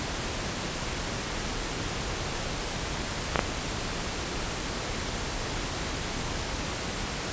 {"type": "clicks", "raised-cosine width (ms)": 0.5, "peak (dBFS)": -6, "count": 2, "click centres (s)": [3.358, 3.392], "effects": ["pink hiss -32 dBFS RMS until 7.32 s", "resampled to 16000 Hz"]}